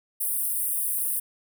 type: high-pass noise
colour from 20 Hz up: pink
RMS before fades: -27 dBFS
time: 0.2-1.2 s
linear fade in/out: 10 ms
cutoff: 8900 Hz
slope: 96 dB/octave
effects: none